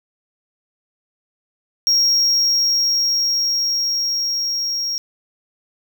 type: tone with level ramp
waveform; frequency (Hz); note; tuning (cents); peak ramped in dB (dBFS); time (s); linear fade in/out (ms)
triangle; 5588; F8; 0; -11 to -19; 1.87-4.98; 0
effects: none